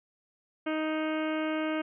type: harmonic tone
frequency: 312.1 Hz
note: D#4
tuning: 5 cents sharp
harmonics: 1 / 2 / 3 / 4 / 5 / 6 / 7 / 8 / 9 / 10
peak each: -30 / -34 / -43 / -40 / -40 / -50 / -42 / -47 / -46 / -51 dBFS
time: 0.66-1.82 s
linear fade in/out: 10 ms
effects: none